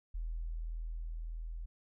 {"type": "tone with level ramp", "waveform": "sine", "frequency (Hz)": 40.86, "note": "E1", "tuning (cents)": -14, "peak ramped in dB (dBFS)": [-35, -39], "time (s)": [0.14, 1.66], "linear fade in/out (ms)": 10, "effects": []}